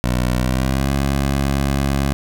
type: tone with pitch glide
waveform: 15% pulse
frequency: 61.74 to 68.9 Hz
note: B1 to C#2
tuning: 0 to -10 cents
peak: -10 dBFS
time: 0.04-2.13 s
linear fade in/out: 0 ms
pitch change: +190 cents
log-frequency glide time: 0.35-0.92 s
effects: none